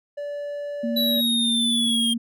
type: tone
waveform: triangle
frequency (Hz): 579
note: D5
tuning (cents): -25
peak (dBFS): -26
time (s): 0.17-1.21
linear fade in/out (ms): 10
type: tone with vibrato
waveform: sine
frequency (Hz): 233.1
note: A#3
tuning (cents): 0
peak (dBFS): -23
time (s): 0.83-2.18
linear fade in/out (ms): 10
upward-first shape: triangle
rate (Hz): 20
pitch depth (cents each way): 23
type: linear sweep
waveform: square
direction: down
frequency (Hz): 3951 to 3200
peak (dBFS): -21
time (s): 0.96-2.14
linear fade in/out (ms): 10
effects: none